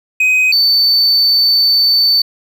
triangle tone pair in turn, 2514 / 4529 Hz, D#7 / C#8, +17 / +36 cents, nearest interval minor seventh, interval 1019 cents, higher second, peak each -7 dBFS, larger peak neither, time 0.2-0.52 / 0.52-2.22 s, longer second, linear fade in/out 5 ms, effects none

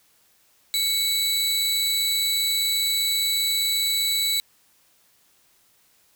sawtooth tone pair together, 2217 / 3941 Hz, C#7 / B7, 0 / -4 cents, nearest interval minor seventh, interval 996 cents, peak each -28 / -18 dBFS, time 0.74-4.4 s, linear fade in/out 0 ms, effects white hiss -61 dBFS RMS until 6.15 s

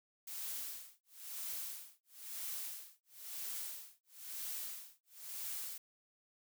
blue noise with tremolo, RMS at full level -42 dBFS, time 0.27-5.78 s, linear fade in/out 5 ms, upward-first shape sine, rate 1 Hz, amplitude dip 100%, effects none

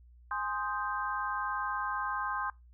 sine chord, Ab major seventh, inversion none, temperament equal, 830.6 / 1046.5 / 1244.5 / 1568 Hz, Ab5 / C6 / Eb6 / G6, 0 / 0 / 0 / 0 cents, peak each -39 / -35 / -38 / -37 dBFS, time 0.31-2.5 s, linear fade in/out 2 ms, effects noise-tail reverb RT60 0.2 s tail -22 dB re dry + added 60 Hz sine -54 dBFS peak until 2.73 s

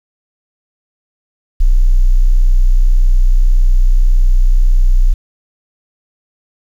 sine tone, 30.87 Hz, B0, in tune, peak -5 dBFS, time 1.6-5.14 s, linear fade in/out 10 ms, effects 7-bit

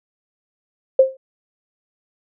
sine tone with exponential decay, 528 Hz, C5, 16 cents sharp, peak -4 dBFS, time 0.99-1.17 s, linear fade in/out 5 ms, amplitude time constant 37 ms, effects none

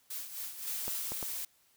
blue noise with tremolo, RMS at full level -39 dBFS, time 0.1-1.1 s, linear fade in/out 5 ms, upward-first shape sine, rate 3.9 Hz, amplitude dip 60%
blue noise, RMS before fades -38 dBFS, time 0.67-1.45 s, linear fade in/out 5 ms
clicks, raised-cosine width 1 ms, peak -26 dBFS, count 3, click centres 0.88 / 1.12 / 1.228 s
effects white hiss -68 dBFS RMS until 1.76 s

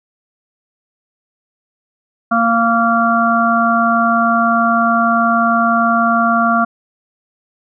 harmonic tone, 230.8 Hz, A#3, 17 cents flat, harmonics 1 / 3 / 5 / 6, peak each -16 / -16 / -16 / -16 dBFS, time 2.31-6.65 s, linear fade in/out 10 ms, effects none

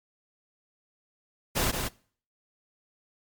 pink noise with echo, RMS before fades -26 dBFS, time 1.55-1.72 s, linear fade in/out 20 ms, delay 170 ms, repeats 1, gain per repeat -5 dB, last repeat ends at 1.89 s, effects noise-tail reverb RT60 0.5 s tail -23 dB re dry + MP3 96 kbps

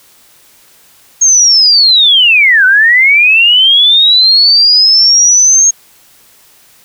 sine linear two-way sweep, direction down then up, 6530 to 1480 to 6530 Hz, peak -3 dBFS, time 1.21-5.71 s, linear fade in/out 10 ms, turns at 2.65 s, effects white hiss -44 dBFS RMS until 6.84 s

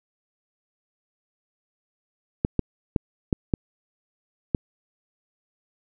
clicks, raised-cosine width 3 ms, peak -7 dBFS, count 6, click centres 2.449 / 2.593 / 2.962 / 3.328 / 3.538 / 4.548 s, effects none

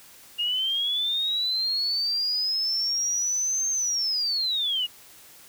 sine linear two-way sweep, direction up then down, 2829 to 6380 to 2829 Hz, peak -23 dBFS, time 0.38-4.87 s, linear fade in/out 20 ms, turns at 3.7 s, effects white hiss -50 dBFS RMS until 5.48 s

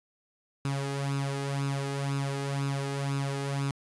sawtooth tone with flanger, 138.9 Hz, C#3, 4 cents sharp, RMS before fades -31 dBFS, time 0.65-3.71 s, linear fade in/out 0 ms, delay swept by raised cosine 0.76 to 2.46 ms, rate 2 Hz, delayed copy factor +0.65, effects resampled to 24000 Hz + 9-bit

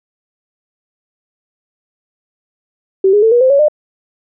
sine tone with pitch steps, 384.1 / 414.1 / 446.3 / 481.1 / 518.7 / 559.1 / 602.7 Hz, G4 / G#4 / A4 / B4 / C5 / C#5 / D5, -35 / -5 / +25 / -45 / -15 / +15 / +45 cents, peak -6 dBFS, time 3.04-3.684 s, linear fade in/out 5 ms, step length 92 ms, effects none

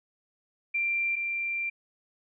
sine tone pair in turn, 2366 / 2366 Hz, D7 / D7, +12 / +12 cents, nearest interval unison, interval 0 cents, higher neither, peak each -25 / -28 dBFS, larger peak first, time 0.74-1.16 / 1.16-1.7 s, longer second, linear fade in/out 10 ms, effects none

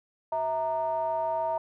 triangle ring-modulated tone, 138.59 Hz, C#3, in tune, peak -21 dBFS, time 0.32-1.58 s, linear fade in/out 5 ms, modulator 788 Hz, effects none

